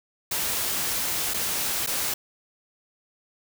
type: noise with dropouts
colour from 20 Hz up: white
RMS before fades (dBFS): -27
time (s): 0.31-2.14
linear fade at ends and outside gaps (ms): 5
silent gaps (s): 1.338-1.341 / 1.864-1.872
effects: none